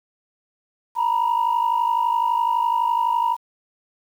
sine tone pair together, 924.1 / 976 Hz, A#5 / B5, -15 / -21 cents, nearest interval minor second, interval 94 cents, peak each -19 dBFS, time 0.95-3.37 s, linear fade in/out 50 ms, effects tanh soft clip ceiling -13 dBFS + 8-bit

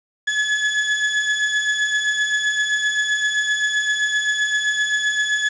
35% pulse beating tone pair, 1700 / 1707.7 Hz, G#6 / G#6, +40 / +48 cents, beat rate 7.7 Hz, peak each -23 / -17 dBFS, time 0.27-5.49 s, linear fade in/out 10 ms, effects resampled to 16000 Hz + 7-bit

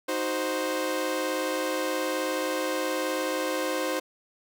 sawtooth chord, C diminished, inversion first, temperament equal, 311.1 / 370 / 523.3 Hz, Eb4 / Gb4 / C5, 0 / 0 / 0 cents, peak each -28 / -30 / -25 dBFS, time 0.08-4 s, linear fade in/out 10 ms, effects none

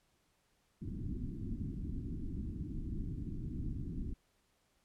pink low-pass noise, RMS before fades -40 dBFS, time 0.81-4.14 s, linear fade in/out 10 ms, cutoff 320 Hz, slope 48 dB/octave, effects pink hiss -75 dBFS RMS until 4.84 s + low-pass 12000 Hz 12 dB/octave

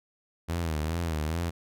sawtooth tone with vibrato, 80.7 Hz, E2, 36 cents flat, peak -24 dBFS, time 0.48-1.51 s, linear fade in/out 20 ms, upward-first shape sine, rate 2.4 Hz, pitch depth 110 cents each way, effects none

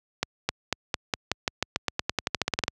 accelerating click train, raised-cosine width 0.2 ms, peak -6 dBFS, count 21, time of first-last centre 0.23-2.681 s, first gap 260 ms, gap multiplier 0.91, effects high-pass 60 Hz 12 dB/octave

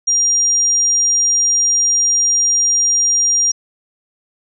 sine tone, 5700 Hz, F8, 34 cents sharp, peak -11 dBFS, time 0.07-3.52 s, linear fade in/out 10 ms, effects none

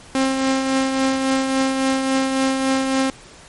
sawtooth tone with tremolo, 266.1 Hz, C4, 29 cents sharp, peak -11 dBFS, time 0.15-3.1 s, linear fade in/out 0 ms, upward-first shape triangle, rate 3.6 Hz, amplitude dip 45%, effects pink hiss -43 dBFS RMS until 3.48 s + MP3 48 kbps

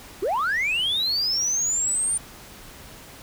sine linear sweep, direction up, 325 to 9100 Hz, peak -19 dBFS, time 0.22-2.18 s, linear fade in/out 10 ms, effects tanh soft clip ceiling -19 dBFS + pink hiss -44 dBFS RMS until 3.22 s

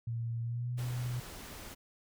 sine tone with pitch glide, 116.1 to 123 Hz, A#2 to B2, -7 to -7 cents, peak -33 dBFS, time 0.07-1.2 s, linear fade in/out 5 ms, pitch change +100 cents, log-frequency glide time 0.42-0.73 s
pink noise, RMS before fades -47 dBFS, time 0.77-1.75 s, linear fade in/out 20 ms
effects none

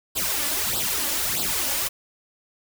white noise with flanger, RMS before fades -25 dBFS, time 0.15-1.89 s, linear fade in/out 20 ms, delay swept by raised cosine 0.23 to 3.53 ms, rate 1.6 Hz, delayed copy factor +0.8, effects none

